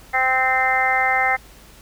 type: harmonic tone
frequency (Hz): 260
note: C4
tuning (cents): -11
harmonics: 2 / 3 / 4 / 5 / 6 / 7 / 8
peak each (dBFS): -31 / -20 / -32 / -26 / -29 / -23 / -20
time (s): 0.13-1.37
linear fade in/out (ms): 20
effects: added 50 Hz sine -47 dBFS peak until 1.81 s + pink hiss -47 dBFS RMS until 1.81 s